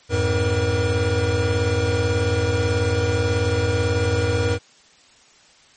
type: tone cluster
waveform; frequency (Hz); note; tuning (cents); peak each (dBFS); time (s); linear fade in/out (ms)
square; 88 / 106.3 / 477.3; F2 / G#2 / A#4; +14 / +41 / +41; -23; 0.09-4.59; 50
effects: white hiss -52 dBFS RMS until 5.76 s + MP3 32 kbps